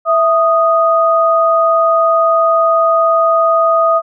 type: tone pair together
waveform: sine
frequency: 659.3 / 1241.5 Hz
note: E5 / D#6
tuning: 0 / -4 cents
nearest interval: major seventh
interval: 1096 cents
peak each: -11 dBFS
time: 0.05-4.02 s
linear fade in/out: 50 ms
effects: none